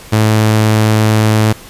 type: tone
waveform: sawtooth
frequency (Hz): 108.6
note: A2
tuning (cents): -22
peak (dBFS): -4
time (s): 0.12-1.53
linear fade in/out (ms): 10
effects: pink hiss -35 dBFS RMS until 1.69 s + resampled to 32000 Hz